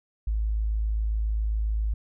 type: tone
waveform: sine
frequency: 53.7 Hz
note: A1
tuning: 41 cents flat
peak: -23 dBFS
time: 0.27-1.94 s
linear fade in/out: 5 ms
effects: none